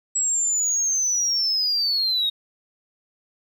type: linear sweep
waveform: sine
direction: down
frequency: 7770 to 3729 Hz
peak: -18 dBFS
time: 0.15-2.3 s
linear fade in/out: 10 ms
effects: tanh soft clip ceiling -16 dBFS + 9-bit